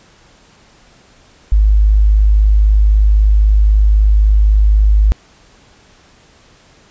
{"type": "tone", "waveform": "sine", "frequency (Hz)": 51.91, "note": "G#1", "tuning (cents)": 0, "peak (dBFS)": -6, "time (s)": [1.52, 5.12], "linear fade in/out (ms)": 0, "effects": ["pink hiss -47 dBFS RMS until 6.9 s", "resampled to 16000 Hz"]}